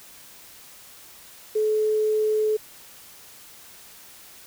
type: tone with quantisation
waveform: sine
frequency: 430.2 Hz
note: A4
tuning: 39 cents flat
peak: -19 dBFS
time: 1.55-2.57 s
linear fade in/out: 10 ms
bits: 8
effects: white hiss -47 dBFS RMS until 4.46 s